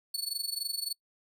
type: tone with amplitude modulation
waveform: sawtooth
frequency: 4435 Hz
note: C#8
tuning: in tune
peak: -26 dBFS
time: 0.14-0.93 s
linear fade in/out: 5 ms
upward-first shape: sine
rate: 23.5 Hz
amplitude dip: 85%
effects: noise-tail reverb RT60 0.1 s tail -26 dB re dry